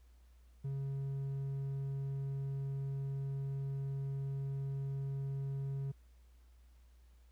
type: tone with hard clipping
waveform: sine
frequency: 137.2 Hz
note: C#3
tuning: 17 cents flat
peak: -37 dBFS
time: 0.64-5.92 s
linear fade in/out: 10 ms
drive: 3 dB
effects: added 60 Hz sine -59 dBFS peak until 7.31 s + pink hiss -75 dBFS RMS until 7.31 s